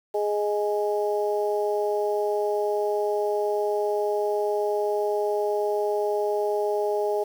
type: harmonic tone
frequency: 207.8 Hz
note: G#3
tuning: 1 cent sharp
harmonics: 2 / 3 / 4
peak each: -24 / -28 / -30 dBFS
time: 0.14-7.24 s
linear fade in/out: 10 ms
effects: 8-bit